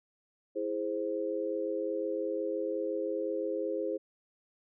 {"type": "chord", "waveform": "sine", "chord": "E augmented", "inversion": "none", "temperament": "equal", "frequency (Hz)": [329.6, 415.3, 523.3], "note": ["E4", "G#4", "B#4"], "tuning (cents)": [0, 0, 0], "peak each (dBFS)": [-36, -35, -34], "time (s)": [0.55, 3.98], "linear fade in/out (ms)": 20, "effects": []}